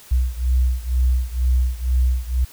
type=beating tone pair; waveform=sine; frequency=62 / 64.1 Hz; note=B1 / C2; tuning=+7 / -35 cents; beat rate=2.1 Hz; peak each=-18 / -20 dBFS; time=0.11-2.45 s; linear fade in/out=10 ms; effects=white hiss -45 dBFS RMS until 2.52 s